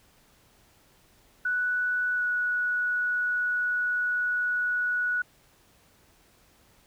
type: tone with pitch glide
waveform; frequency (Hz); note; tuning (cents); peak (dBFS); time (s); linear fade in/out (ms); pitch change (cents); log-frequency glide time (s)
sine; 1480 to 1468.1; F#6 to F#6; 0 to -14; -24; 1.45-5.22; 5; -14; 2.15-2.22
effects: pink hiss -61 dBFS RMS until 6.86 s